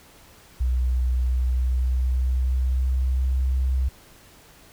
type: tone with pitch glide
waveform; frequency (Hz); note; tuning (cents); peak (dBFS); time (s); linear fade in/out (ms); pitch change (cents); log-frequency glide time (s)
sine; 62.4 to 65.01; B1 to C2; +19 to -11; -19; 0.6-3.89; 10; +70; 1.22-3.5
effects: pink hiss -51 dBFS RMS until 4.72 s